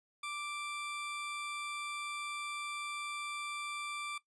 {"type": "tone", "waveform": "20% pulse", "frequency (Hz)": 1174.7, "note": "D6", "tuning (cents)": 0, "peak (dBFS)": -34, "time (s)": [0.23, 4.18], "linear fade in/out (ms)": 5, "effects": ["noise-tail reverb RT60 0.1 s tail -17 dB re dry", "resampled to 22050 Hz"]}